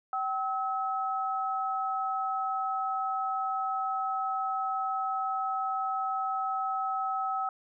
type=tone pair together; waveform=sine; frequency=768 / 1290.2 Hz; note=G5 / E6; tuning=-36 / -38 cents; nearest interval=major sixth; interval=898 cents; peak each=-31 / -31 dBFS; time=0.13-7.49 s; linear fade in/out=2 ms; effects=none